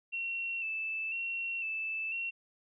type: tone with vibrato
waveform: sine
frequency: 2681 Hz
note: E7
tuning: 29 cents sharp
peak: -33 dBFS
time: 0.12-2.31 s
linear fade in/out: 20 ms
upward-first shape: square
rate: 1 Hz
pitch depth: 30 cents each way
effects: none